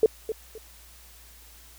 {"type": "tone with echo", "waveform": "sine", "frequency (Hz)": 440, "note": "A4", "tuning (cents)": 0, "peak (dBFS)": -13, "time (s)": [0.03, 0.06], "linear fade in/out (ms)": 2, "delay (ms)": 260, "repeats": 2, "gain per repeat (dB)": -12, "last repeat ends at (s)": 0.58, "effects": ["added 58 Hz sine -52 dBFS peak until 1.78 s", "white hiss -52 dBFS RMS until 1.78 s"]}